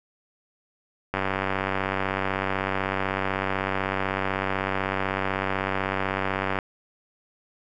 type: click train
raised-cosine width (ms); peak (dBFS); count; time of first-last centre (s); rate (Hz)
0.5; -10; 524; 1.14-6.588; 96
effects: none